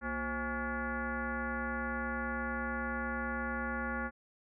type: tone with frequency modulation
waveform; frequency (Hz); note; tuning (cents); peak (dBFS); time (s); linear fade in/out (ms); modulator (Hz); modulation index
sine; 828; G#5; -5; -33; 0.01-4.11; 50; 297; 3.1
effects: none